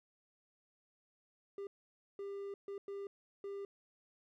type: tone bursts at uneven times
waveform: triangle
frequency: 398.4 Hz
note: G4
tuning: 28 cents sharp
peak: -39 dBFS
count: 5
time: 1.58-1.67 / 2.19-2.54 / 2.68-2.78 / 2.88-3.07 / 3.44-3.65 s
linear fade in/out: 2 ms
effects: none